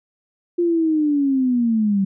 sine linear sweep, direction down, 351 to 190.6 Hz, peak -15 dBFS, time 0.58-2.05 s, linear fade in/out 10 ms, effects none

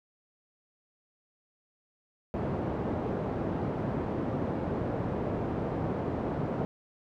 pink band-pass noise, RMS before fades -32 dBFS, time 2.34-6.65 s, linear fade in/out 0 ms, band 110 to 670 Hz, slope 12 dB/octave, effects none

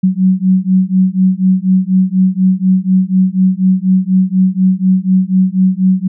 sine beating tone pair, 185 / 189.1 Hz, F#3 / F#3, 0 / +38 cents, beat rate 4.1 Hz, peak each -11 dBFS, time 0.03-6.08 s, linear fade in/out 10 ms, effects none

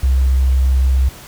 sine tone, 65.41 Hz, C2, in tune, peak -10 dBFS, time 0.03-1.09 s, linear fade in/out 5 ms, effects pink hiss -37 dBFS RMS until 1.27 s

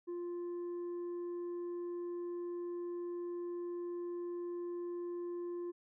triangle tone with tanh clipping, 349.2 Hz, F4, in tune, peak -39 dBFS, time 0.07-5.72 s, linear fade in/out 20 ms, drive 8 dB, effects none

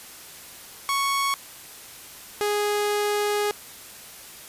sawtooth tone pair in turn, 1108.7 / 414.4 Hz, C#6 / G#4, 0 / -4 cents, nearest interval octave + perfect fourth, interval 1704 cents, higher first, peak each -18 dBFS, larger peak neither, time 0.89-1.34 / 2.41-3.51 s, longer second, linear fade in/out 0 ms, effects white hiss -43 dBFS RMS until 4.48 s + resampled to 32000 Hz

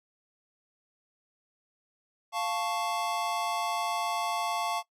square chord, F augmented, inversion none, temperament equal, 698.5 / 880 / 1108.7 Hz, F5 / A5 / C#6, 0 / 0 / 0 cents, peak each -34 dBFS, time 2.32-4.83 s, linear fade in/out 50 ms, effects noise-tail reverb RT60 0.1 s tail -19 dB re dry + low-pass 12000 Hz 12 dB/octave

